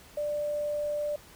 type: tone with quantisation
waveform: sine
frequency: 591 Hz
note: D5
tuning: 11 cents sharp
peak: -28 dBFS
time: 0.17-1.16 s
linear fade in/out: 5 ms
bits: 9
effects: pink hiss -53 dBFS RMS until 1.35 s